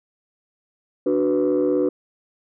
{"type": "chord", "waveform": "sine", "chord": "B minor", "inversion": "first", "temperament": "equal", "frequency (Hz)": [293.7, 370, 493.9], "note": ["D4", "F#4", "B4"], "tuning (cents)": [0, 0, 0], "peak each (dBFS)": -20, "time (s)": [1.06, 1.89], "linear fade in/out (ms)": 5, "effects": ["tanh soft clip ceiling -12 dBFS"]}